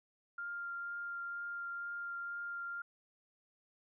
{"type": "tone with vibrato", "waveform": "sine", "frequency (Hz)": 1396.9, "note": "F6", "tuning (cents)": 0, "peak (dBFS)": -39, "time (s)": [0.38, 2.82], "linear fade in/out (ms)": 5, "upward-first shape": "triangle", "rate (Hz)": 2.1, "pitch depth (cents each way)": 10, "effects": []}